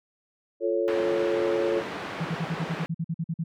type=chord; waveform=sine; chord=F augmented; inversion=none; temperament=equal; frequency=349.2 / 440 / 554.4 Hz; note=F4 / A4 / C#5; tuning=0 / 0 / 0 cents; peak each=-27 dBFS; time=0.6-1.83 s; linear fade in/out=50 ms
type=band-pass noise; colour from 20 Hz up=pink; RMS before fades=-35 dBFS; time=0.88-2.86 s; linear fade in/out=0 ms; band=230 to 2400 Hz; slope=12 dB/octave
type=tone bursts; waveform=sine; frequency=164.81 Hz; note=E3; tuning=in tune; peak=-25 dBFS; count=13; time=2.2-3.44 s; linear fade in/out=10 ms; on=52 ms; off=47 ms
effects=none